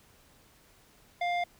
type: tone with low-pass filter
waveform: square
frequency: 702 Hz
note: F5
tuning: 9 cents sharp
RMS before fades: -30 dBFS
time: 1.21-1.44 s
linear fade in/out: 5 ms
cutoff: 2800 Hz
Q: 1.5
effects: pink hiss -61 dBFS RMS until 1.59 s